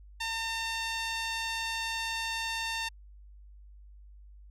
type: tone with band-pass filter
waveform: sawtooth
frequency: 906 Hz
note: A#5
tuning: 50 cents flat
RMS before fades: -34 dBFS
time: 0.2-2.89 s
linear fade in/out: 10 ms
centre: 3500 Hz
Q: 0.89
effects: added 50 Hz sine -49 dBFS peak until 4.5 s